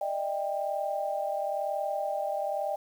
sine tone cluster, 599 / 640 / 791 Hz, D5 / D#5 / G5, +34 / +49 / +15 cents, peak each -32 / -35 / -32 dBFS, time 0.01-2.76 s, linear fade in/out 5 ms, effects 9-bit

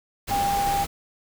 sine tone in noise, 800 Hz, G5, 35 cents sharp, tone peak -21 dBFS, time 0.3-0.85 s, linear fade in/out 20 ms, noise pink, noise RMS -30 dBFS, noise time 0.27-0.87 s, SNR +6 dB, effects none

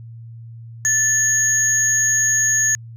sine tone pair together, 1760 / 6645 Hz, A6 / G#8, 0 / 0 cents, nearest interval octave + major seventh, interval 2300 cents, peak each -19 / -14 dBFS, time 0.85-2.75 s, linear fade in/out 0 ms, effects tanh soft clip ceiling -10 dBFS + added 115 Hz sine -34 dBFS peak until 2.96 s

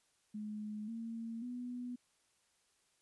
sine tone with pitch steps, 211.7 / 228.2 / 246 Hz, G#3 / A#3 / B3, +33 / -37 / -7 cents, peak -40 dBFS, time 0.34-1.96 s, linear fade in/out 10 ms, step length 540 ms, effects white hiss -75 dBFS RMS until 3.01 s + resampled to 24000 Hz

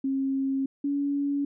sine tone pair in turn, 270 / 283.2 Hz, C#4 / C#4, -45 / +37 cents, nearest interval minor second, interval 82 cents, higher second, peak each -24 dBFS, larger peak neither, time 0.04-0.66 / 0.84-1.45 s, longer first, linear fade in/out 5 ms, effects none

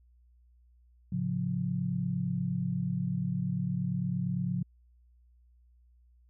sine chord, A augmented, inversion none, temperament equal with one note detuned, 110 / 138.59 / 178.9 Hz, A2 / C#3 / E#3, 0 / 0 / +42 cents, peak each -37 / -33 / -31 dBFS, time 1.12-4.63 s, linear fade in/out 5 ms, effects added 60 Hz sine -59 dBFS peak until 6.29 s

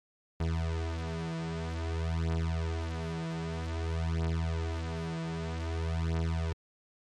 30% pulse beating tone pair, 81.7 / 82.22 Hz, E2 / E2, -15 / -4 cents, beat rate 0.52 Hz, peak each -31 dBFS, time 0.4-6.53 s, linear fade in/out 5 ms, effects low-pass 6000 Hz 12 dB/octave + MP3 64 kbps

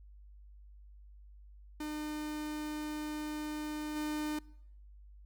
45% pulse tone with level steps, 302.7 Hz, D#4, 48 cents flat, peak -37 / -34 dBFS, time 1.8-4.39 s, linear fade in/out 5 ms, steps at 3.95 s, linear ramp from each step 20 ms, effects noise-tail reverb RT60 0.8 s tail -24 dB re dry + added 50 Hz sine -52 dBFS peak until 5.25 s

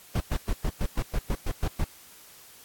brown noise bursts, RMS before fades -25 dBFS, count 11, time 0.15-1.844 s, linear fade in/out 5 ms, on 54 ms, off 110 ms, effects white hiss -51 dBFS RMS until 2.64 s + AAC 64 kbps

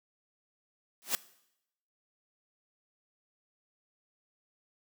white noise with exponential growth, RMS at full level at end -25 dBFS, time 1.02-1.15 s, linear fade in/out 0 ms, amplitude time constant 28 ms, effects noise-tail reverb RT60 0.8 s tail -19 dB re dry + high-pass 200 Hz 12 dB/octave

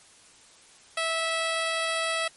10% pulse tone, 654 Hz, E5, 14 cents flat, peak -17 dBFS, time 0.97-2.28 s, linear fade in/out 5 ms, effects white hiss -54 dBFS RMS until 2.36 s + MP3 48 kbps

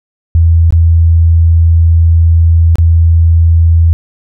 sine tone with dropouts, 82.8 Hz, E2, 8 cents sharp, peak -3 dBFS, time 0.35-3.93 s, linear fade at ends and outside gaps 0 ms, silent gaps 0.706-0.724 / 2.756-2.784 s, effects none

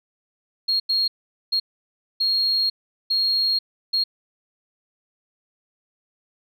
sine tone bursts at uneven times, 4266 Hz, C8, 33 cents sharp, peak -17 dBFS, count 6, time 0.68-0.8 / 0.89-1.08 / 1.52-1.6 / 2.2-2.7 / 3.1-3.59 / 3.93-4.04 s, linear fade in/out 10 ms, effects tanh soft clip ceiling -13 dBFS

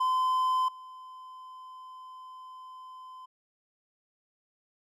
triangle tone with level steps, 1026 Hz, C6, 34 cents flat, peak -22 / -42 dBFS, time 0-3.26 s, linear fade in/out 10 ms, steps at 0.68 s, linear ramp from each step 5 ms, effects none

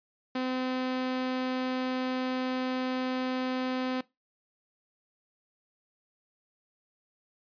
sawtooth tone, 256.5 Hz, C4, 34 cents flat, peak -25 dBFS, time 0.35-4.01 s, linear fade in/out 5 ms, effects noise-tail reverb RT60 0.2 s tail -20 dB re dry + resampled to 11025 Hz

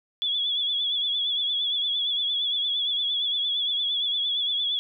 sine tone with vibrato, 3401 Hz, G#7, 40 cents sharp, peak -23 dBFS, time 0.22-4.79 s, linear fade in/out 0 ms, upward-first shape triangle, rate 8.7 Hz, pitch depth 67 cents each way, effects none

